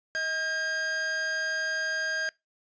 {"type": "tone pair together", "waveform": "45% pulse", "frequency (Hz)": [634.4, 1612], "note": ["D#5", "G6"], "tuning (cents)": [33, 48], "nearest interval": "octave + major third", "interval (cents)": 1615, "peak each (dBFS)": [-38, -28], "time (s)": [0.15, 2.29], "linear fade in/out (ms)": 0, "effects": ["noise-tail reverb RT60 0.2 s tail -23 dB re dry", "resampled to 16000 Hz"]}